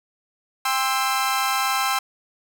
sawtooth chord, C major, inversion second, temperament equal with one note detuned, 794.9 / 1046.5 / 1318.5 Hz, G5 / C6 / E6, +24 / 0 / 0 cents, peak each -21 dBFS, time 0.65-1.99 s, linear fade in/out 5 ms, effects none

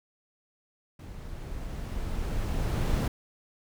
brown noise with level ramp, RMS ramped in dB -42 to -24 dBFS, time 0.99-3.08 s, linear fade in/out 5 ms, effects none

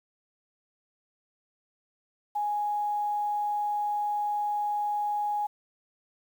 sine tone with quantisation, 830.6 Hz, G#5, in tune, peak -26 dBFS, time 2.35-5.47 s, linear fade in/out 10 ms, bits 9, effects none

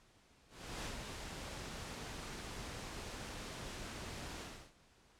pink noise with ADSR envelope, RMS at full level -42 dBFS, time 0.48-4.73 s, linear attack 360 ms, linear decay 110 ms, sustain -4 dB, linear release 330 ms, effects pink hiss -67 dBFS RMS until 5.19 s + low-pass 8000 Hz 12 dB/octave

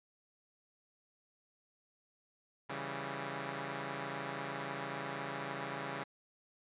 5% pulse chord, C# diminished, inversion none, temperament equal, 138.59 / 164.81 / 196 Hz, C#3 / E3 / G3, 0 / 0 / 0 cents, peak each -30 / -33 / -33 dBFS, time 2.69-6.04 s, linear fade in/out 10 ms, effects resampled to 8000 Hz

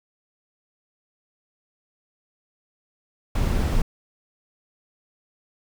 brown noise, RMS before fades -21 dBFS, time 3.35-3.82 s, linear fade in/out 5 ms, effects none

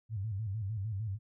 sine tone with vibrato, 103.83 Hz, G#2, in tune, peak -33 dBFS, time 0.09-1.19 s, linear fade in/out 50 ms, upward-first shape square, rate 6.6 Hz, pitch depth 120 cents each way, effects none

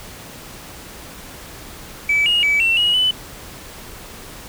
sine tone with pitch steps, 2301 / 2868 / 2293 / 2701 / 2899 / 2999 Hz, D7 / F7 / D7 / E7 / F#7 / F#7, -36 / +45 / -42 / +42 / -36 / +23 cents, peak -12 dBFS, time 2.09-3.11 s, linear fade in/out 5 ms, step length 170 ms, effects tanh soft clip ceiling -10 dBFS + pink hiss -37 dBFS RMS until 4.48 s

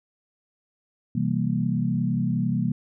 sine chord, C dominant seventh, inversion none, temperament equal with one note detuned, 128.19 / 164.81 / 196 / 233.1 Hz, C3 / E3 / G3 / Bb3, -35 / 0 / 0 / 0 cents, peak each -27 dBFS, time 1.15-2.72 s, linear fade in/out 5 ms, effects none

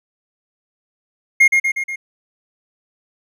triangle tone with echo, 2138 Hz, C7, 37 cents sharp, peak -5 dBFS, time 1.4-1.48 s, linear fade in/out 10 ms, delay 120 ms, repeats 4, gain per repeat -4 dB, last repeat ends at 1.96 s, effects none

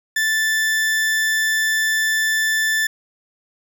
40% pulse tone, 1760 Hz, A6, in tune, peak -16 dBFS, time 0.16-2.87 s, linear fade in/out 5 ms, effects none

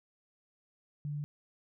sine tone, 146.83 Hz, D3, in tune, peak -34 dBFS, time 1.05-1.24 s, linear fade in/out 0 ms, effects none

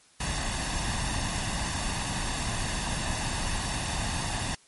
pink noise with comb filter, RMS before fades -30 dBFS, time 0.2-4.55 s, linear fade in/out 5 ms, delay 1.1 ms, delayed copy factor +0.6, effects white hiss -59 dBFS RMS until 4.67 s + MP3 48 kbps

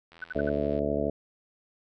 click train, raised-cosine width 0.3 ms, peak -35 dBFS, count 57, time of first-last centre 0.12-0.79 s, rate 83.6 Hz
sine tone bursts, 1501 Hz, F#6, 24 cents sharp, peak -32 dBFS, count 4, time 0.22-0.493 s, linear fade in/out 2 ms, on 21 ms, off 63 ms
harmonic tone, 72.4 Hz, D2, 24 cents flat, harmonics 1 / 2 / 3 / 4 / 5 / 6 / 7 / 8 / 9, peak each -37 / -38 / -34 / -33 / -38 / -32 / -36 / -33 / -32 dBFS, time 0.35-1.1 s, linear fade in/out 5 ms
effects none

